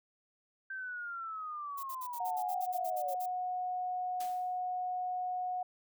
sine linear sweep, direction down, 1568 to 540 Hz, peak -38 dBFS, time 0.7-3.15 s, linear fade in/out 5 ms
violet noise bursts, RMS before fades -46 dBFS, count 13, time 1.77-3.261 s, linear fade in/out 10 ms, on 63 ms, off 56 ms
sine tone, 730 Hz, F#5, 24 cents flat, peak -33 dBFS, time 2.2-5.63 s, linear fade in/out 5 ms
white noise with exponential decay, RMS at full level -45 dBFS, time 4.2-4.59 s, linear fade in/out 5 ms, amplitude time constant 83 ms
effects none

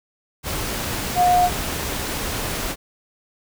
sine tone in noise, 717 Hz, F5, 45 cents sharp, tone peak -13 dBFS, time 1.15-1.5 s, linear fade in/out 50 ms, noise pink, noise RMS -26 dBFS, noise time 0.43-2.76 s, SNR +10 dB, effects none

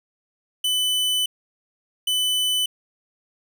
45% pulse tone pair in turn, 3000 / 3000 Hz, F#7 / F#7, +23 / +23 cents, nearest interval unison, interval 0 cents, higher neither, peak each -19 dBFS, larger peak neither, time 0.64-1.26 / 2.07-2.66 s, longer first, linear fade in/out 5 ms, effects none

